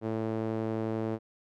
sawtooth tone with band-pass filter, 111 Hz, A2, 16 cents sharp, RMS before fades -32 dBFS, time 0.01-1.19 s, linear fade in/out 50 ms, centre 400 Hz, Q 1.2, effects none

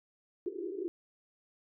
pink band-pass noise, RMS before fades -38 dBFS, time 0.46-0.88 s, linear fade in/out 0 ms, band 330 to 420 Hz, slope 96 dB/octave, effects none

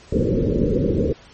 white low-pass noise, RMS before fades -19 dBFS, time 0.12-1.13 s, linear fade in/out 5 ms, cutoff 530 Hz, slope 96 dB/octave, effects pink hiss -47 dBFS RMS until 1.33 s + MP3 32 kbps

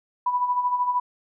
sine tone with tremolo, 987 Hz, B5, 1 cent flat, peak -18 dBFS, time 0.26-1 s, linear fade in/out 5 ms, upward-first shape sine, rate 13 Hz, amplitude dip 60%, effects none

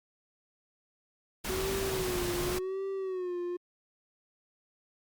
pink noise, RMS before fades -35 dBFS, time 1.44-2.59 s, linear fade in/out 10 ms
triangle tone with vibrato, 370 Hz, F#4, in tune, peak -30 dBFS, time 1.49-3.57 s, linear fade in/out 10 ms, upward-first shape sine, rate 0.9 Hz, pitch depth 88 cents each way
effects Opus 48 kbps

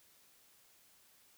silence, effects white hiss -66 dBFS RMS until 1.37 s

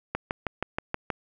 click train, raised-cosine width 0.5 ms, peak -12 dBFS, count 7, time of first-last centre 0.15-1.102 s, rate 6.3 Hz, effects none

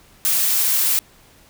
blue noise, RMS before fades -18 dBFS, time 0.25-0.99 s, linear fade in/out 0 ms, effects pink hiss -51 dBFS RMS until 1.49 s

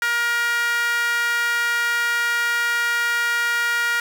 sawtooth tone with high-pass filter, 473.1 Hz, A#4, 26 cents sharp, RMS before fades -21 dBFS, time 0.02-4 s, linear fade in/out 2 ms, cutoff 1600 Hz, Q 9.8, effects none

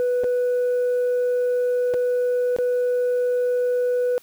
sine tone with dropouts, 493.6 Hz, B4, 1 cent flat, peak -16 dBFS, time 0-4.18 s, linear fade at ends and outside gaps 0 ms, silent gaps 0.236-0.242 / 1.938-1.942 / 2.564-2.586 s, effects tanh soft clip ceiling -17 dBFS + white hiss -53 dBFS RMS until 4.22 s

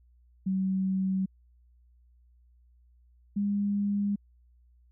sine tone pair in turn, 190 / 202.7 Hz, F#3 / G#3, +46 / -42 cents, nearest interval minor second, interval 112 cents, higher second, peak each -25 dBFS, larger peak neither, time 0.46-1.26 / 3.36-4.16 s, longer neither, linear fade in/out 10 ms, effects added 60 Hz sine -58 dBFS peak until 4.91 s

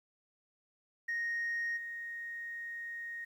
sine tone with level steps, 1864.7 Hz, A#6, in tune, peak -31 / -39 dBFS, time 1.08-3.25 s, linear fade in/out 10 ms, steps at 1.76 s, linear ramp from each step 20 ms, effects tanh soft clip ceiling -30 dBFS + 11-bit

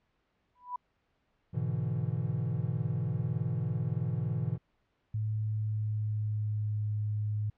sine tone with exponential growth, 988 Hz, B5, in tune, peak -30 dBFS, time 0.55-0.76 s, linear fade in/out 5 ms, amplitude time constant 45 ms
triangle chord, E dominant seventh, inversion first, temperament equal, 103.83 / 123.47 / 146.83 / 164.81 Hz, G#2 / B2 / D3 / E3, 0 / 0 / 0 / 0 cents, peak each -34 / -31 / -34 / -34 dBFS, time 1.53-4.58 s, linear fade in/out 20 ms
sine tone with pitch glide, 107.9 to 105.62 Hz, A2 to G#2, -33 to +30 cents, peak -29 dBFS, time 5.14-7.5 s, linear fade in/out 5 ms, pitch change -37 cents, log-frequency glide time 5.36-6.86 s
effects pink hiss -75 dBFS RMS until 7.57 s + low-pass 3000 Hz 12 dB/octave

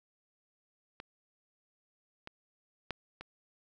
clicks, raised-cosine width 0.3 ms, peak -27 / -27 / -19 / -28 dBFS, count 4, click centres 1.001 / 2.274 / 2.907 / 3.21 s, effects none

